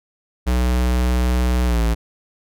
square tone with pitch glide, 61.74 to 56.62 Hz, B1 to A#1, 0 to -50 cents, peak -16 dBFS, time 0.46-1.95 s, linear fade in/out 20 ms, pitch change -150 cents, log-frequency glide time 1.65-1.81 s, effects none

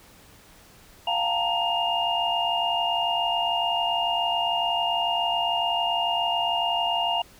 sine tone cluster, 698 / 769 / 884 / 931 / 2826 Hz, F5 / G5 / A5 / A#5 / F7, -1 / -33 / +8 / -2 / +20 cents, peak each -27 / -33 / -32 / -29 / -26 dBFS, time 1.07-7.22 s, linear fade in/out 5 ms, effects pink hiss -52 dBFS RMS until 7.39 s

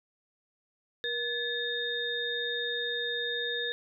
sine tone cluster, 476.4 / 1723 / 3678 Hz, A#4 / A6 / A#7, +38 / -37 / -24 cents, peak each -36 / -34 / -33 dBFS, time 1.04-3.72 s, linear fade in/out 0 ms, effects none

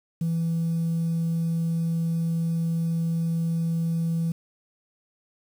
sine tone, 165.8 Hz, E3, 10 cents sharp, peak -21 dBFS, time 0.21-4.32 s, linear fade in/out 5 ms, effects tanh soft clip ceiling -19 dBFS + 8-bit

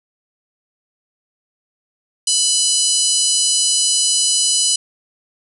harmonic tone with a mistuned harmonic, 992 Hz, B5, 7 cents sharp, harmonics 3 / 4 / 5 / 6 / 7 / 8 / 9 / 10, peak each -22 / -22 / -22 / -22 / -22 / -22 / -22 / -22 dBFS, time 2.27-4.76 s, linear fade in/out 5 ms, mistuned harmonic 4, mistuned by +44 cents, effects none

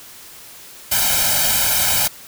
white noise with comb filter, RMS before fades -17 dBFS, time 0.91-2.08 s, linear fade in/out 10 ms, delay 1.3 ms, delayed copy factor +0.95, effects white hiss -40 dBFS RMS until 2.27 s

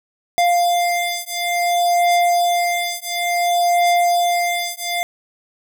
square beating tone pair, 698.5 / 699.07 Hz, F5 / F5, 0 / +2 cents, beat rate 0.57 Hz, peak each -19 dBFS, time 0.38-5.03 s, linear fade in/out 0 ms, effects none

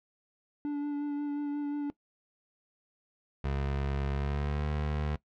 triangle tone with vibrato, 290.3 Hz, D4, 20 cents flat, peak -28 dBFS, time 0.65-1.9 s, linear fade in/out 0 ms, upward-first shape sine, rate 5.6 Hz, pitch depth 16 cents each way
25% pulse tone with pitch glide, 69.3 to 74.7 Hz, C#2 to D2, 0 to +30 cents, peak -26 dBFS, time 3.44-5.16 s, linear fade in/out 5 ms, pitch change +130 cents, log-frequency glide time 4.1-4.69 s
effects noise-tail reverb RT60 0.1 s tail -19 dB re dry + low-pass 3000 Hz 12 dB/octave

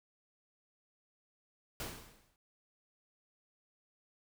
pink noise with exponential decay, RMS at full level -38 dBFS, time 1.8-2.36 s, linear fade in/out 1 ms, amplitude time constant 120 ms, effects none

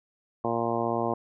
harmonic tone, 116.54 Hz, A#2, in tune, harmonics 1 / 2 / 3 / 4 / 5 / 6 / 7 / 8 / 9, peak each -37 / -33 / -32 / -33 / -33 / -32 / -35 / -36 / -35 dBFS, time 0.44-1.14 s, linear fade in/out 5 ms, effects none

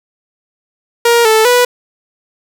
sawtooth tone with pitch steps, 470.7 / 439.2 / 491 Hz, A#4 / A4 / B4, +17 / -3 / -10 cents, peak -3 dBFS, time 1.05-1.65 s, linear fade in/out 5 ms, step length 200 ms, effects none

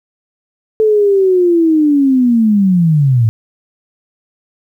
sine linear sweep, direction down, 440 to 107.7 Hz, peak -7 dBFS, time 0.8-3.29 s, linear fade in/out 0 ms, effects 8-bit

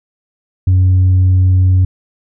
sine tone with tanh clipping, 92.5 Hz, F#2, in tune, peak -7 dBFS, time 0.67-1.85 s, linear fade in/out 5 ms, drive 1 dB, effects none

